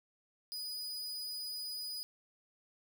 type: tone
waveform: 40% pulse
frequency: 4954 Hz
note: D#8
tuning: 8 cents flat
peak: -38 dBFS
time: 0.52-2.03 s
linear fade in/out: 0 ms
effects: none